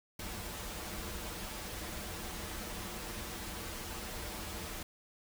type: noise with comb filter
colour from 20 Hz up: pink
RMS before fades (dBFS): -42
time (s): 0.19-4.83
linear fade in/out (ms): 5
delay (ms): 7.4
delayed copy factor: -0.65
effects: none

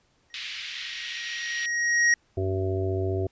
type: tone with exponential growth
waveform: square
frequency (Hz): 1887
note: A#6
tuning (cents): +21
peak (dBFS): -17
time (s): 0.3-2.14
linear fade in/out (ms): 2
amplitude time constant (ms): 400
type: band-pass noise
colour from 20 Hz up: white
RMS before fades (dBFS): -36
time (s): 0.34-1.66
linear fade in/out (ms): 2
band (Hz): 2000 to 3900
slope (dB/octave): 24
type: harmonic tone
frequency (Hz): 94.9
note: F#2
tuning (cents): +44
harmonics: 1 / 3 / 4 / 5 / 6 / 7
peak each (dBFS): -27 / -36 / -28 / -40 / -42 / -35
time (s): 2.37-3.27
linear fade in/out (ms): 5
effects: pink hiss -66 dBFS RMS until 3.31 s + resampled to 16000 Hz

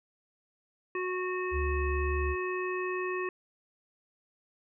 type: harmonic tone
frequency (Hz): 366.6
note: F#4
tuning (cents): -16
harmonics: 1 / 3 / 5 / 7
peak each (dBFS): -32 / -37 / -39 / -40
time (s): 0.95-3.29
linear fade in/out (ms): 2
type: tone with vibrato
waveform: sine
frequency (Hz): 71.5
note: D2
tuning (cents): -46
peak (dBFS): -29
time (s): 1.51-2.36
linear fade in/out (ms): 50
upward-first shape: triangle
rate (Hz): 2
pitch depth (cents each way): 21
effects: none

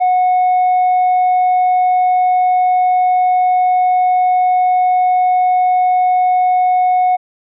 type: tone with tanh clipping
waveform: sine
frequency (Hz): 732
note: F#5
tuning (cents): -19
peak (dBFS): -10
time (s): 0-7.17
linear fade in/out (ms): 20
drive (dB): 1
effects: none

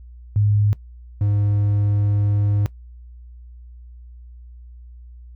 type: tone pair in turn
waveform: sine / triangle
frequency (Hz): 103.83 / 102.58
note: G#2 / G#2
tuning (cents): 0 / -21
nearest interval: unison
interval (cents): 21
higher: first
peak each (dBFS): -14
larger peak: neither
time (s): 0.36-0.73 / 1.21-2.66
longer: second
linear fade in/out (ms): 0
effects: noise-tail reverb RT60 0.1 s tail -19 dB re dry + added 60 Hz sine -38 dBFS peak until 5.35 s

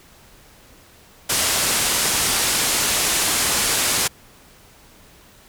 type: low-pass noise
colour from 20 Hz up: white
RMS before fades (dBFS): -20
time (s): 1.29-4.08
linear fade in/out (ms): 10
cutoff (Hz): 11000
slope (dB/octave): 24
effects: pink hiss -49 dBFS RMS until 5.48 s

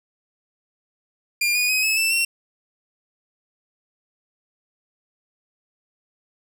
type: tone with pitch steps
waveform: sawtooth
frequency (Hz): 2399 / 2461 / 2524 / 2589 / 2656 / 2724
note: D7 / D#7 / D#7 / E7 / E7 / F7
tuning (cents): +36 / -20 / +24 / -32 / +12 / -44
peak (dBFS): -15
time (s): 1.41-2.25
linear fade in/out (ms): 5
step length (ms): 140
effects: none

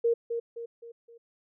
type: tone with echo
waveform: sine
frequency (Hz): 466.2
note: A#4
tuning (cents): 0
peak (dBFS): -21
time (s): 0.04-0.14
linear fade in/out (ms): 10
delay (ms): 260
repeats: 4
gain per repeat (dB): -7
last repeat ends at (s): 1.18
effects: none

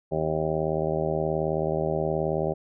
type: harmonic tone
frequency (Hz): 78.8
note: D#2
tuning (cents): +23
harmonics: 1 / 2 / 3 / 4 / 5 / 6 / 7 / 8 / 9 / 10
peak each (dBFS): -39 / -30 / -39 / -37 / -29 / -38 / -30 / -31 / -38 / -36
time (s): 0.11-2.54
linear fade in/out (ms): 20
effects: none

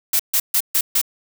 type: noise bursts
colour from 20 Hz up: blue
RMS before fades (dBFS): -17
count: 5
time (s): 0.13-1.015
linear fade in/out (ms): 5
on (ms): 65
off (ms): 140
effects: none

